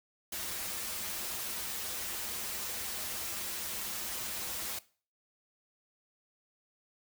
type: noise with comb filter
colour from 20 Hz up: white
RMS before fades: -38 dBFS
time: 0.32-4.79 s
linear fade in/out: 5 ms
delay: 7 ms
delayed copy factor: -0.75
effects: noise-tail reverb RT60 0.4 s tail -19 dB re dry

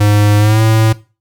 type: tone with pitch glide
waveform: square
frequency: 103.83 to 110.64 Hz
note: G#2 to A2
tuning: 0 to +10 cents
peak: -8 dBFS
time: 0-0.93 s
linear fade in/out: 10 ms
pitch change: +110 cents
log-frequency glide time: 0.38-0.61 s
effects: noise-tail reverb RT60 0.3 s tail -18 dB re dry + Opus 48 kbps

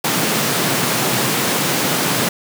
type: high-pass noise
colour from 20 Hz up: pink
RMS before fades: -18 dBFS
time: 0.04-2.29 s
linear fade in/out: 5 ms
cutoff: 120 Hz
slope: 48 dB/octave
effects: none

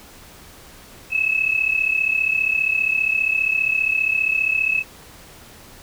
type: tone pair together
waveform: sine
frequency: 2582 / 2617 Hz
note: E7 / E7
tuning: -37 / -13 cents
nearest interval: unison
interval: 24 cents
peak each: -19 / -21 dBFS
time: 1.1-4.84 s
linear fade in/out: 50 ms
effects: pink hiss -44 dBFS RMS until 5.82 s

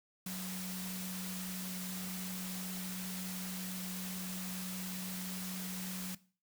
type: tone in noise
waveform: sine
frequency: 185 Hz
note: F#3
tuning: in tune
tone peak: -40 dBFS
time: 0.26-6.15 s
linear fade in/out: 5 ms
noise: white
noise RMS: -44 dBFS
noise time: 0.26-6.15 s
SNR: +1 dB
effects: noise-tail reverb RT60 0.4 s tail -19 dB re dry

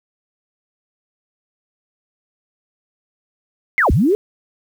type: linear two-way sweep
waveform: sine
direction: down then up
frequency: 2217 to 47.04 to 438.9 Hz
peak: -11 dBFS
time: 3.78-4.15 s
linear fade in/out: 0 ms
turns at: 3.91 s
effects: 7-bit

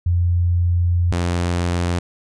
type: tone pair in turn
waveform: sine / sawtooth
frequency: 87.31 / 87.31 Hz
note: F2 / F2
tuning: 0 / 0 cents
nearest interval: unison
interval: 0 cents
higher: neither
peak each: -14 dBFS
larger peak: neither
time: 0.06-1.12 / 1.12-1.99 s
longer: first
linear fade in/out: 5 ms
effects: resampled to 22050 Hz

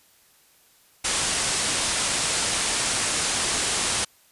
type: low-pass noise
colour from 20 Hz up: white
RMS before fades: -25 dBFS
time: 1.04-4.05 s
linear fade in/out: 10 ms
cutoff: 10000 Hz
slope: 96 dB/octave
effects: white hiss -58 dBFS RMS until 4.31 s + resampled to 32000 Hz

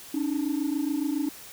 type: tone pair together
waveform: sine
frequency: 279.5 / 306.7 Hz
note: C#4 / D#4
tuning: +14 / -25 cents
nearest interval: major second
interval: 161 cents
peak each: -26 dBFS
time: 0.14-1.29 s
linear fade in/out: 5 ms
effects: tanh soft clip ceiling -21 dBFS + white hiss -45 dBFS RMS until 1.52 s

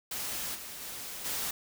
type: noise with level steps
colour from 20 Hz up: white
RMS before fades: -36 / -43 / -41 / -34 dBFS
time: 0.11-1.51 s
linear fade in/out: 5 ms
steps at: 0.54 / 0.8 / 1.24 s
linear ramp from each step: 20 ms
effects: none

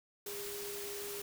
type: tone in noise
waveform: sine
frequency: 406.2 Hz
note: G#4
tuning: 38 cents flat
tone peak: -43 dBFS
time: 0.26-1.22 s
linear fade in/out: 5 ms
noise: white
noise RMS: -44 dBFS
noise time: 0.26-1.22 s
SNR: -2 dB
effects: none

